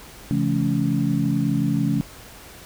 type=tone cluster; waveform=sine; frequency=136.9 / 168.2 / 215.5 / 281.1 Hz; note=C#3 / E3 / A3 / C#4; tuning=-21 / +35 / -36 / +24 cents; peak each=-24 dBFS; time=0.31-2.01 s; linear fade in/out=0 ms; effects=pink hiss -43 dBFS RMS until 2.65 s